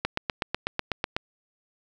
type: click train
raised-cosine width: 0.3 ms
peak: -9 dBFS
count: 10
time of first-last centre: 0.05-1.165 s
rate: 8.07 Hz
effects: none